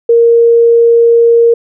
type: tone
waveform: sine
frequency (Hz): 466.2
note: A#4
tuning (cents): 0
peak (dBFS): -3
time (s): 0.09-1.54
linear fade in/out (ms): 5
effects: none